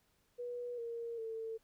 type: tone with pitch steps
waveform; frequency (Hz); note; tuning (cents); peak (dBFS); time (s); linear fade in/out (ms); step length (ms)
sine; 485.9 / 465.8 / 448.1; B4 / A#4 / A4; -28 / -1 / +32; -39; 0.38-1.58; 20; 400
effects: pink hiss -75 dBFS RMS until 1.63 s